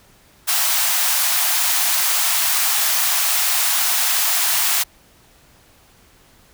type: high-pass noise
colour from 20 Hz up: white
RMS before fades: -18 dBFS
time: 0.47-4.84 s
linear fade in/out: 20 ms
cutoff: 650 Hz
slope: 96 dB/octave
effects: pink hiss -52 dBFS RMS until 6.53 s